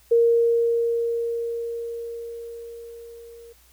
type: tone with level ramp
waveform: sine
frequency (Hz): 466.2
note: A#4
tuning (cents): 0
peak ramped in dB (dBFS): -13 to -42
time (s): 0.11-3.53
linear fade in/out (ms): 10
effects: added 60 Hz sine -57 dBFS peak until 3.72 s + white hiss -57 dBFS RMS until 3.72 s